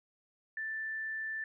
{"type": "tone", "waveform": "sine", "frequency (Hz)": 1766, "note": "A6", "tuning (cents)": 6, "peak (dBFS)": -35, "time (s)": [0.57, 1.44], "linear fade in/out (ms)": 2, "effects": []}